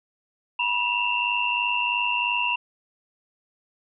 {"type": "tone cluster", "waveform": "sine", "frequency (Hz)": [970, 2683, 2786], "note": ["B5", "E7", "F7"], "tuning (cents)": [-31, 30, -5], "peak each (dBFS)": -26, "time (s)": [0.59, 2.56], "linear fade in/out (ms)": 5, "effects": []}